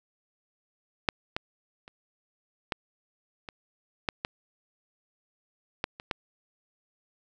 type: clicks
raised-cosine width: 0.3 ms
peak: -6 / -13 / -30 / -12 / -23 / -10 / -13 / -11 / -24 / -12 dBFS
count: 10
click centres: 1.088 / 1.365 / 1.879 / 2.722 / 3.488 / 4.088 / 4.249 / 5.841 / 5.999 / 6.112 s
effects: none